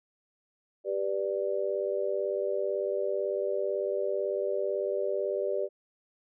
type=chord; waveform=sine; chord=G major; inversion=none; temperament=just; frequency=392 / 490 / 588 Hz; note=G4 / B4 / D5; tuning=0 / -14 / +2 cents; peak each=-31 / -34 / -31 dBFS; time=0.84-5.69 s; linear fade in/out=50 ms; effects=none